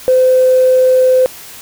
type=tone with tanh clipping; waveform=triangle; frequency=513 Hz; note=C5; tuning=34 cents flat; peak=-6 dBFS; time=0.08-1.26 s; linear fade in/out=0 ms; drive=4 dB; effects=white hiss -33 dBFS RMS until 1.61 s